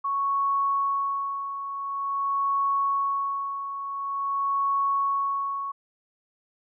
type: tone with tremolo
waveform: sine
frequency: 1108.7 Hz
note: C#6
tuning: in tune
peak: -21 dBFS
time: 0.04-5.72 s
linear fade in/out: 10 ms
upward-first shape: sine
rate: 0.47 Hz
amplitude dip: 65%
effects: none